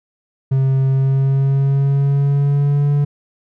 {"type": "tone with pitch glide", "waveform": "triangle", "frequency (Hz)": [133.8, 144.23], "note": ["C3", "D3"], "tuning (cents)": [39, -31], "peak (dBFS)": -10, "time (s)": [0.51, 3.05], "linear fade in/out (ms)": 10, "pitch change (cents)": 130, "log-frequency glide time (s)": [0.89, 2.91], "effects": []}